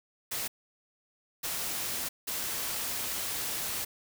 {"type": "noise bursts at uneven times", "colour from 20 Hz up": "white", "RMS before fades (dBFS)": -34, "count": 3, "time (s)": [[0.31, 0.48], [1.43, 2.09], [2.27, 3.85]], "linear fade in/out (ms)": 10, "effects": []}